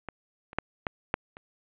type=clicks; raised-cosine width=0.5 ms; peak=-21 / -28 / -10 / -13 / -9 / -29 dBFS; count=6; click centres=0.087 / 0.531 / 0.586 / 0.868 / 1.141 / 1.369 s; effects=resampled to 8000 Hz + 8-bit